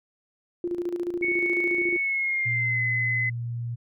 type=tone with tremolo; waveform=sine; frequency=349.2 Hz; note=F4; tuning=in tune; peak=-24 dBFS; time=0.64-1.97 s; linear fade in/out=2 ms; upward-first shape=square; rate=14 Hz; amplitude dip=60%
type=tone with pitch glide; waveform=sine; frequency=2217 to 2033 Hz; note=C#7 to B6; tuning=0 to +50 cents; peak=-23 dBFS; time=1.22-3.3 s; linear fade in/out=10 ms; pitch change=-150 cents; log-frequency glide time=1.98-2.82 s
type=tone; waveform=sine; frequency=118.4 Hz; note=A#2; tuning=27 cents sharp; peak=-28 dBFS; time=2.45-3.76 s; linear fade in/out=20 ms
effects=none